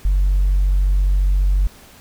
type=tone; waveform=sine; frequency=47.22 Hz; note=F#1; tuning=36 cents sharp; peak=-11 dBFS; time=0.05-1.67 s; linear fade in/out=0 ms; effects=tanh soft clip ceiling -10 dBFS + pink hiss -45 dBFS RMS until 2 s

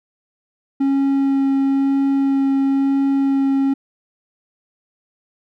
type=tone with vibrato; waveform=triangle; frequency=273.5 Hz; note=C#4; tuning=23 cents flat; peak=-12 dBFS; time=0.8-3.74 s; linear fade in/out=10 ms; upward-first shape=sine; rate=1 Hz; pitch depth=8 cents each way; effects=none

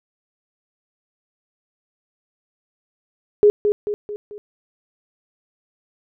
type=tone with echo; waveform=sine; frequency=415.3 Hz; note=G#4; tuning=in tune; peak=-8 dBFS; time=3.43-3.5 s; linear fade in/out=0 ms; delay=220 ms; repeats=4; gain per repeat=-6 dB; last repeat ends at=4.38 s; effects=none

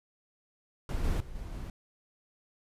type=noise with level steps; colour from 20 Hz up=brown; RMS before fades=-31 / -28 / -44 / -40 / -38 dBFS; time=0.89-1.7 s; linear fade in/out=2 ms; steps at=1.04 / 1.2 / 1.35 / 1.52 s; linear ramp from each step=5 ms; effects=resampled to 32000 Hz

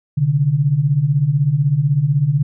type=beating tone pair; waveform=sine; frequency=130.81 / 146.81 Hz; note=C3 / D3; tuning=0 / 0 cents; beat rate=16 Hz; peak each=-18 / -14 dBFS; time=0.17-2.43 s; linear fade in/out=10 ms; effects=none

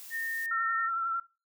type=noise; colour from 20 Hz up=blue; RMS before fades=-46 dBFS; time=0-0.46 s; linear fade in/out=0 ms
type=tone; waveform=sine; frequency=1829 Hz; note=A#6; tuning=33 cents flat; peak=-31 dBFS; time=0.1-0.9 s; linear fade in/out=50 ms
type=tone with vibrato; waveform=sine; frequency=1350 Hz; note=E6; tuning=41 cents sharp; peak=-28 dBFS; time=0.51-1.2 s; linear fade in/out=5 ms; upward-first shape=sine; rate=11 Hz; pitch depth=30 cents each way
effects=noise-tail reverb RT60 0.3 s tail -20 dB re dry

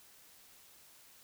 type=silence; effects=white hiss -60 dBFS RMS until 1.23 s

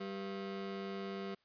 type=ring-modulated tone; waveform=35% pulse; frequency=293.7 Hz; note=D4; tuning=in tune; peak=-35 dBFS; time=0-1.35 s; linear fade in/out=10 ms; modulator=98.3 Hz; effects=white hiss -75 dBFS RMS until 1.44 s + resampled to 11025 Hz

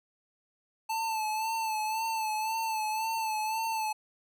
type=tone with vibrato; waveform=square; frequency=880 Hz; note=A5; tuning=in tune; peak=-30 dBFS; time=0.89-3.93 s; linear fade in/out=10 ms; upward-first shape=sine; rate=1.9 Hz; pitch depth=44 cents each way; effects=none

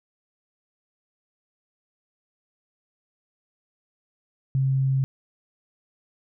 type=tone; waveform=sine; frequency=133.9 Hz; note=C3; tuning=40 cents sharp; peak=-19 dBFS; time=4.55-5.04 s; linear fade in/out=0 ms; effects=none

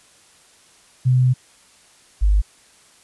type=tone pair in turn; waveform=sine; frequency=127.2 / 50.57 Hz; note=C3 / G#1; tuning=-48 / -45 cents; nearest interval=octave + major third; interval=1597 cents; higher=first; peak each=-12 dBFS; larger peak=neither; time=1.05-1.34 / 2.21-2.42 s; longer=first; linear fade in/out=20 ms; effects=white hiss -52 dBFS RMS until 3.03 s + resampled to 24000 Hz

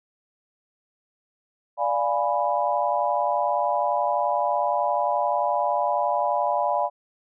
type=chord; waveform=sine; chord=D diminished seventh; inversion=none; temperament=equal; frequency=587.3 / 698.5 / 830.6 / 987.8 Hz; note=D5 / F5 / Ab5 / Cb6; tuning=0 / 0 / 0 / 0 cents; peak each=-26 dBFS; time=1.77-6.9 s; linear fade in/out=50 ms; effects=none

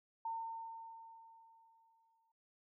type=tone with exponential decay; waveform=sine; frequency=908 Hz; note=A#5; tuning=46 cents flat; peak=-37 dBFS; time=0.25-2.32 s; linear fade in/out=5 ms; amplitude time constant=450 ms; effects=none

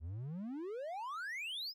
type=exponential sweep; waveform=triangle; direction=up; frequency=73.4 to 5300 Hz; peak=-38 dBFS; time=0-1.74 s; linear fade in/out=50 ms; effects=none

